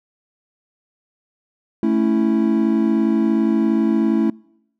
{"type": "chord", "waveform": "triangle", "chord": "A major", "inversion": "none", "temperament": "equal", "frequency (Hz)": [220, 277.2, 329.6], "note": ["A3", "C#4", "E4"], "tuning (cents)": [0, 0, 0], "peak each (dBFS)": [-16, -20, -17], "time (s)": [1.83, 4.3], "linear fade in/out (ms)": 2, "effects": ["noise-tail reverb RT60 0.8 s tail -26 dB re dry"]}